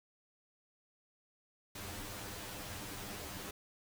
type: noise with comb filter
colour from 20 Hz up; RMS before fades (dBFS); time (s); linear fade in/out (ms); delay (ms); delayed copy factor
pink; -45; 1.75-3.51; 5; 10; +0.8
effects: none